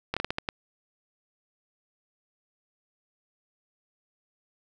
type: slowing click train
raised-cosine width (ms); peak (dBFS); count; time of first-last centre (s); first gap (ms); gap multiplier
0.3; -12; 7; 0.14-0.489; 26; 1.32
effects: none